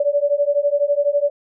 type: beating tone pair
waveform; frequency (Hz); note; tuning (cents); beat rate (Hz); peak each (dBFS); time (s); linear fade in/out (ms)
sine; 570 / 582; C#5 / D5; +48 / -16; 12; -18; 0-1.3; 5
effects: none